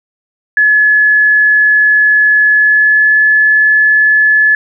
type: tone with pitch glide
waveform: sine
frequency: 1707 to 1718.9 Hz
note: G#6 to A6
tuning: +47 to -41 cents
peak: -5 dBFS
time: 0.57-4.55 s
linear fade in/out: 2 ms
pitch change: +12 cents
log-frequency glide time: 2.51-3.17 s
effects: none